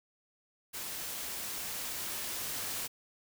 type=noise with level ramp; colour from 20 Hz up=white; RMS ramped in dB=-40 to -37 dBFS; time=0.73-2.88 s; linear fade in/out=20 ms; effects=none